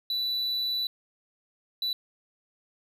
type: tone bursts at uneven times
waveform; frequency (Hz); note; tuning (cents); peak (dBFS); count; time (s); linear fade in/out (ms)
triangle; 3965; B7; +6; -25; 2; 0.1-0.87 / 1.82-1.93; 2
effects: none